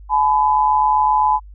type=tone pair together; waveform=sine; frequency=854 / 1001.7 Hz; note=G#5 / B5; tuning=+48 / +24 cents; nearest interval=minor third; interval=276 cents; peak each=-15 dBFS; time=0.09-1.4 s; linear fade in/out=50 ms; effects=added 50 Hz sine -36 dBFS peak until 1.54 s